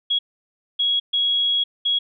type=tone bursts at uneven times; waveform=sine; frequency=3322 Hz; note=G#7; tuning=in tune; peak=-17 dBFS; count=4; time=0.1-0.19 / 0.79-1 / 1.13-1.64 / 1.85-1.99 s; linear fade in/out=10 ms; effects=none